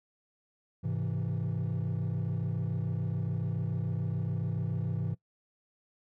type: chord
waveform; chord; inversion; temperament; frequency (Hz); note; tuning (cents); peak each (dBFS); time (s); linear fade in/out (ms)
triangle; Ab augmented; none; equal; 103.83 / 130.81 / 164.81; Ab2 / C3 / E3; 0 / 0 / 0; -31; 0.83-5.15; 20
effects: noise-tail reverb RT60 0.1 s tail -21 dB re dry + tanh soft clip ceiling -24 dBFS